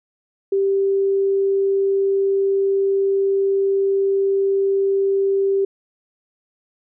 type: tone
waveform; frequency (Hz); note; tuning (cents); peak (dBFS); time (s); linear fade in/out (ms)
sine; 392; G4; 0; -15; 0.52-5.65; 5
effects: none